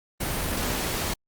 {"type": "tone in noise", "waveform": "sine", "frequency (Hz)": 250.6, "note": "B3", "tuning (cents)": 25, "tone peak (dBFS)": -36, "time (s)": [0.46, 0.82], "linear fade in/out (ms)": 10, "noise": "pink", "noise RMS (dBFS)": -28, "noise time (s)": [0.2, 1.14], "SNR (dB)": -11, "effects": ["Opus 32 kbps"]}